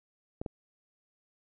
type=clicks; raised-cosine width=2 ms; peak=-22 dBFS; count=2; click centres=0.415 / 0.462 s; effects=none